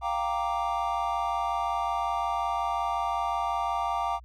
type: chord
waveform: triangle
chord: G minor seventh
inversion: third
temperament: equal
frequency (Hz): 698.5 / 784 / 932.3 / 1174.7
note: F5 / G5 / Bb5 / D6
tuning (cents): 0 / 0 / 0 / 0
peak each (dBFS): -30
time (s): 0.01-4.2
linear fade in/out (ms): 50
effects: added 60 Hz sine -46 dBFS peak until 4.24 s